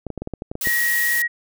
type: clicks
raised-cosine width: 2 ms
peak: -15 dBFS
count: 10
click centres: 0.067 / 0.103 / 0.177 / 0.22 / 0.274 / 0.337 / 0.421 / 0.515 / 0.554 / 0.672 s
type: noise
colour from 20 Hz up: blue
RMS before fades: -25 dBFS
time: 0.61-1.22 s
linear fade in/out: 2 ms
type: tone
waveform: sine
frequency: 1900 Hz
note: A#6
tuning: 33 cents sharp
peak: -18 dBFS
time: 0.64-1.28 s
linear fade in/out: 20 ms
effects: none